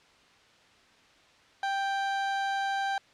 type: tone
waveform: 30% pulse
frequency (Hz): 786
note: G5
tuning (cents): +4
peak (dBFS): -25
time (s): 1.63-2.98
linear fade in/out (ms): 2
effects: white hiss -59 dBFS RMS until 3.13 s + low-pass 4000 Hz 12 dB/octave